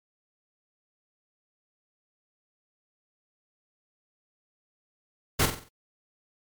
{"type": "noise with echo", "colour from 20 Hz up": "pink", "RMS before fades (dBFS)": -22, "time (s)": [5.39, 5.46], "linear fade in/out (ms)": 10, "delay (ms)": 46, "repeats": 5, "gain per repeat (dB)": -7, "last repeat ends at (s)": 5.69, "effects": ["MP3 96 kbps"]}